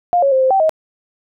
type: tone with pitch steps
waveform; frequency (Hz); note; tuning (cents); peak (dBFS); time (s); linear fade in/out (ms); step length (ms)
sine; 705 / 553 / 525 / 522 / 774 / 632; F5 / C#5 / C5 / C5 / G5 / D#5; +16 / -4 / +6 / -4 / -22 / +27; -10; 0.13-0.694; 0; 94
effects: none